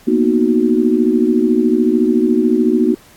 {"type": "chord", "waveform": "sine", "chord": "B major seventh", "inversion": "third", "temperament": "equal", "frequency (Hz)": [233.1, 246.9, 311.1, 370], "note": ["A#3", "B3", "D#4", "F#4"], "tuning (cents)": [0, 0, 0, 0], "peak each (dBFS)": -16, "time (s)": [0.07, 2.95], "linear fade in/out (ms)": 10, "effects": ["pink hiss -46 dBFS RMS until 3.16 s", "AAC 64 kbps"]}